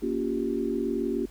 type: chord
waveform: sine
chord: G half-diminished seventh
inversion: first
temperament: just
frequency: 235.2 / 282.2 / 352.8 / 392 Hz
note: Bb3 / Db4 / F4 / G4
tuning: +16 / +31 / +18 / 0 cents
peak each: -31 dBFS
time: 0.02-1.26 s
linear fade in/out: 10 ms
effects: added 50 Hz sine -46 dBFS peak until 1.3 s + pink hiss -55 dBFS RMS until 1.3 s